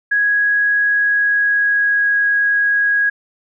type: tone with pitch glide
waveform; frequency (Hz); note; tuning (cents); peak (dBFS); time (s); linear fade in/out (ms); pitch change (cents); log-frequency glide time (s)
sine; 1661.2 to 1651.6; G#6 to G#6; 0 to -10; -12; 0.11-3.1; 10; -10; 0.84-2.14
effects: none